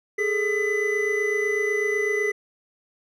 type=tone cluster; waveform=triangle; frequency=410.2 / 438.2 / 2004 Hz; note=G#4 / A4 / B6; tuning=-21 / -7 / +25 cents; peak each=-23 / -26 / -23 dBFS; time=0.18-2.32 s; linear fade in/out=10 ms; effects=none